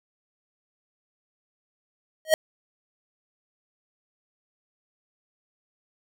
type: tone with exponential growth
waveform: square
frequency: 630 Hz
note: D#5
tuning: 21 cents sharp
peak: -11 dBFS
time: 2.25-2.34 s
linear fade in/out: 1 ms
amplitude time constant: 18 ms
effects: none